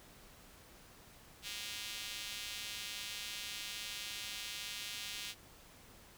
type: tone with high-pass filter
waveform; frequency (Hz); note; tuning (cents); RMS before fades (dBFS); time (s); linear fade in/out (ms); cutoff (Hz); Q
square; 109.4; A2; -9; -44; 1.42-5.35; 50; 3100; 1.6
effects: pink hiss -59 dBFS RMS until 6.17 s